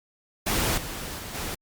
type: noise with level steps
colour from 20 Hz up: pink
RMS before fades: -25 / -35 / -37 / -32 dBFS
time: 0.46-1.55 s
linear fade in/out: 10 ms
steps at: 0.77 / 1.18 / 1.34 s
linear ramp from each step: 10 ms
effects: Opus 48 kbps